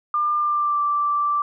sine tone with pitch glide, 1199 to 1170.3 Hz, D6 to D6, +36 to -6 cents, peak -18 dBFS, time 0.14-1.42 s, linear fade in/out 2 ms, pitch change -42 cents, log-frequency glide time 0.37-0.81 s, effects none

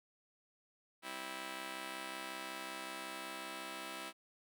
5% pulse chord, C major, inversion second, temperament just, 196.22 / 261.6 / 327 Hz, G3 / C4 / E4, +2 / 0 / -14 cents, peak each -40 / -39 / -34 dBFS, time 1.02-4.13 s, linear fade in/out 50 ms, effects none

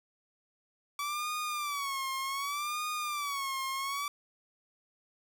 sawtooth tone with vibrato, 1145 Hz, D6, 44 cents flat, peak -29 dBFS, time 0.99-4.08 s, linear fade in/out 2 ms, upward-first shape sine, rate 0.66 Hz, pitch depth 120 cents each way, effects none

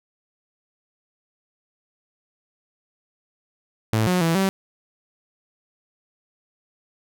sawtooth tone with pitch steps, 110.2 / 181.2 / 165.1 / 192.5 Hz, A2 / F#3 / E3 / G3, +3 / -36 / +3 / -31 cents, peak -14 dBFS, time 3.93-4.49 s, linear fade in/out 0 ms, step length 140 ms, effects none

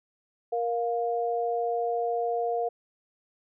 sine tone pair together, 469.3 / 703.2 Hz, A#4 / F5, +12 / +12 cents, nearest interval perfect fifth, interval 700 cents, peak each -28 / -28 dBFS, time 0.52-2.69 s, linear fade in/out 10 ms, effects none

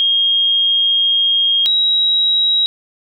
sine tone pair in turn, 3243 / 3843 Hz, G#7 / B7, -42 / -48 cents, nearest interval minor third, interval 294 cents, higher second, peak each -11 dBFS, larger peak neither, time 0-1.66 / 1.66-2.66 s, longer first, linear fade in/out 0 ms, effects none

